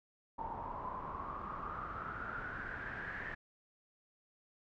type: noise with low-pass filter sweep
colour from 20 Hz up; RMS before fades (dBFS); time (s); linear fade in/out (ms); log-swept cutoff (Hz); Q
pink; -43; 0.38-3.35; 10; 900 to 1800; 9.5
effects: none